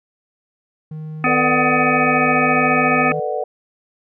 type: tone with pitch glide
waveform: triangle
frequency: 155.56 to 157.1 Hz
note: D#3 to D#3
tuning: 0 to +17 cents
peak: -25 dBFS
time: 0.91-3.2 s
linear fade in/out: 5 ms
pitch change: +17 cents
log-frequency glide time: 2.43-2.75 s
type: harmonic tone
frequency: 251.7 Hz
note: B3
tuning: 33 cents sharp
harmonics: 1 / 3 / 5 / 7 / 9 / 10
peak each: -20 / -22 / -19 / -23 / -22 / -22 dBFS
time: 1.24-3.12 s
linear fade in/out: 2 ms
type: chord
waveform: sine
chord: B minor seventh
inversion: third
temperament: just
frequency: 444.5 / 493.9 / 592.7 / 740.8 Hz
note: A4 / B4 / D5 / F#5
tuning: +18 / 0 / +16 / +2 cents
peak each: -25 dBFS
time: 1.26-3.44 s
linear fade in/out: 5 ms
effects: none